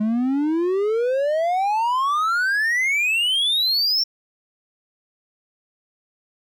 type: exponential sweep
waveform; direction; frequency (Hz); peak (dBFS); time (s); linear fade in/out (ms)
triangle; up; 208.9 to 5510; -16; 0-4.04; 10
effects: none